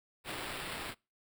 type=noise with sample-and-hold; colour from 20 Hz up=white; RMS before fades=-41 dBFS; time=0.24-0.95 s; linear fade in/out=50 ms; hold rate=6300 Hz; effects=noise-tail reverb RT60 0.3 s tail -26 dB re dry